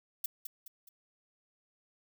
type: noise with echo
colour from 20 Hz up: violet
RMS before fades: -33 dBFS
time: 0.24-0.26 s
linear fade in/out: 5 ms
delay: 210 ms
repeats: 3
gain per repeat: -7 dB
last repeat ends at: 0.89 s
effects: none